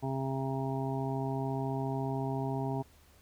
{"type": "harmonic tone", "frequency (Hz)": 134.1, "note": "C3", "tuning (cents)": 43, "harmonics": [1, 2, 3, 5, 6, 7], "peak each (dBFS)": [-34, -37, -39, -41, -42, -42], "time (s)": [0.02, 2.83], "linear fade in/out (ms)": 20, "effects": ["added 76 Hz sine -61 dBFS peak until 3.21 s", "pink hiss -63 dBFS RMS until 3.21 s"]}